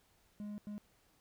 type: tone bursts at uneven times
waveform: triangle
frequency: 207.7 Hz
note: G#3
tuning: in tune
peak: -39 dBFS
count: 2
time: 0.4-0.58 / 0.67-0.78 s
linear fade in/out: 0 ms
effects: pink hiss -71 dBFS RMS until 1.2 s